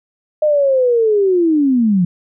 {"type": "linear sweep", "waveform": "sine", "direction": "down", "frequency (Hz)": [617, 169.4], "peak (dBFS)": -10, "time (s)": [0.42, 2.05], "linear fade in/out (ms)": 5, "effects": []}